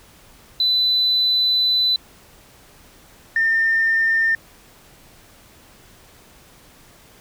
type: tone pair in turn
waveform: sine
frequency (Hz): 4000 / 1807.2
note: B7 / A6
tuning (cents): +21 / +46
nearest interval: octave + major second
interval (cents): 1375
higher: first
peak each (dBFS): -14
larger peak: neither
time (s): 0.6-1.96 / 3.36-4.35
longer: first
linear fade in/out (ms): 2
effects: tanh soft clip ceiling -10 dBFS + pink hiss -49 dBFS RMS until 7.2 s